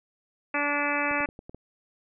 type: harmonic tone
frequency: 289.7 Hz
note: D4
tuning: 24 cents flat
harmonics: 1 / 2 / 3 / 4 / 5 / 6 / 7 / 8 / 9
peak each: -33 / -33 / -33 / -33 / -33 / -33 / -33 / -33 / -33 dBFS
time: 0.54-1.26 s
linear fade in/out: 5 ms
type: clicks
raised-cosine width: 2 ms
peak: -28 dBFS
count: 6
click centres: 1.112 / 1.205 / 1.289 / 1.391 / 1.495 / 1.546 s
effects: none